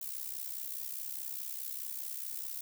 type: noise with amplitude modulation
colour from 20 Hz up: violet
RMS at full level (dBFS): -37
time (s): 0.01-2.61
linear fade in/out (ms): 5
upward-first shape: sine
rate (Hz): 64.8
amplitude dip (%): 75
effects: none